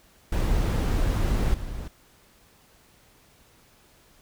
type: noise with level steps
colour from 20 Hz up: brown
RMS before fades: -23 / -34 dBFS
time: 0.32-1.88 s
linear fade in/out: 5 ms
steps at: 1.54 s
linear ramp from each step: 2 ms
effects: pink hiss -58 dBFS RMS until 4.21 s